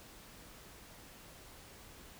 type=silence; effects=pink hiss -55 dBFS RMS until 2.19 s